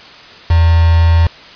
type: tone with quantisation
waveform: sine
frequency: 83.2 Hz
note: E2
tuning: 17 cents sharp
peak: -6 dBFS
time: 0.5-1.27 s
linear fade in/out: 5 ms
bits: 3
effects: white hiss -36 dBFS RMS until 1.55 s + resampled to 11025 Hz